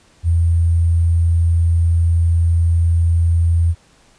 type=tone with sample-and-hold; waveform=sine; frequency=84 Hz; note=E2; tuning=33 cents sharp; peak=-11 dBFS; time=0.23-3.75 s; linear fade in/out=50 ms; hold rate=8820 Hz; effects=pink hiss -52 dBFS RMS until 4.18 s + resampled to 22050 Hz